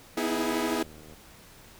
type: chord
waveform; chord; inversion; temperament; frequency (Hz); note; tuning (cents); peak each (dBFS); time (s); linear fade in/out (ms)
sawtooth; E major seventh; second; equal with one note detuned; 246.9 / 317.1 / 329.6 / 415.3; B3 / D#4 / E4 / G#4; 0 / +33 / 0 / 0; -28; 0.17-0.83; 5
type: click train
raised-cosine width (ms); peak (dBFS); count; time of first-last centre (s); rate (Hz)
2; -37; 64; 0.32-1.137; 77.1
effects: pink hiss -52 dBFS RMS until 1.79 s